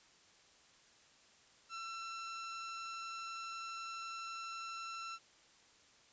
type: tone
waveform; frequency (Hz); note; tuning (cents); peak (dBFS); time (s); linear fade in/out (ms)
sawtooth; 1344; E6; +33; -39; 1.69-5.19; 50
effects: white hiss -65 dBFS RMS until 6.12 s + resampled to 16000 Hz